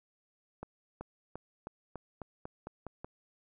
accelerating click train, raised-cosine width 1 ms, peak -27 dBFS, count 10, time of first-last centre 0.63-3.045 s, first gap 380 ms, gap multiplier 0.91, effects none

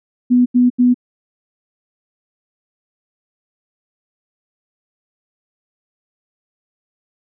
sine tone bursts, 246.9 Hz, B3, in tune, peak -8 dBFS, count 3, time 0.3-0.944 s, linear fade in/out 20 ms, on 160 ms, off 82 ms, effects none

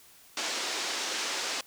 white band-pass noise, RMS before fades -33 dBFS, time 0.37-1.61 s, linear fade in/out 2 ms, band 270 to 6500 Hz, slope 24 dB/octave, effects white hiss -56 dBFS RMS until 1.66 s

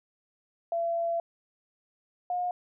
sine tone pair in turn, 676 / 716.2 Hz, E5 / F5, +43 / +43 cents, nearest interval minor second, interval 100 cents, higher second, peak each -26 / -27 dBFS, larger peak first, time 0.72-1.2 / 2.3-2.51 s, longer first, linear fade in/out 2 ms, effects none

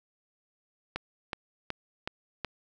click train, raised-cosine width 0.3 ms, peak -16 dBFS, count 5, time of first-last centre 0.96-2.447 s, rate 2.69 Hz, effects none

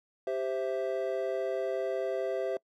triangle chord, C major, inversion second, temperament equal, 392 / 523.3 / 659.3 Hz, G4 / C5 / E5, 0 / 0 / 0 cents, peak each -32 dBFS, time 0.27-2.57 s, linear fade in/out 2 ms, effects noise-tail reverb RT60 0.1 s tail -24 dB re dry

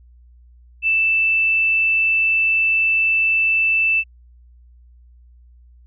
sine tone, 2648 Hz, E7, 7 cents sharp, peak -14 dBFS, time 0.82-4.04 s, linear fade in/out 50 ms, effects added 60 Hz sine -45 dBFS peak until 5.86 s

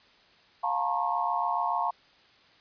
sine tone cluster, 706 / 881 / 948 / 1083 Hz, F5 / A5 / A#5 / C#6, +19 / +2 / +29 / -41 cents, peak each -31 dBFS, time 0.63-1.91 s, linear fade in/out 10 ms, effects white hiss -59 dBFS RMS until 2.6 s + resampled to 11025 Hz

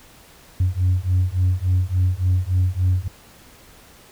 sine beating tone pair, 89.9 / 93.4 Hz, F#2 / F#2, -49 / +17 cents, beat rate 3.5 Hz, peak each -18 dBFS, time 0.6-3.08 s, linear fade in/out 5 ms, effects tanh soft clip ceiling -12 dBFS + pink hiss -48 dBFS RMS until 4.11 s

